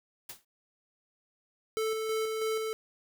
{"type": "noise with exponential decay", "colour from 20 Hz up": "white", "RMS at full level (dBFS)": -38, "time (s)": [0.29, 0.45], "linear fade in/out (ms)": 5, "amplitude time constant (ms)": 33}
{"type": "tone with tremolo", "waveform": "square", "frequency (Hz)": 440, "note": "A4", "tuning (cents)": 0, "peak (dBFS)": -29, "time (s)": [1.77, 2.73], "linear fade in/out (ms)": 0, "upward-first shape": "square", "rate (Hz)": 3.1, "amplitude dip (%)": 30}
{"effects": []}